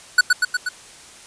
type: tone with echo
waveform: square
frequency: 1480 Hz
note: F#6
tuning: in tune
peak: -9 dBFS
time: 0.18-0.21 s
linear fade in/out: 5 ms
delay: 120 ms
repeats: 4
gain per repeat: -3 dB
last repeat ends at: 0.69 s
effects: white hiss -43 dBFS RMS until 1.26 s + resampled to 22050 Hz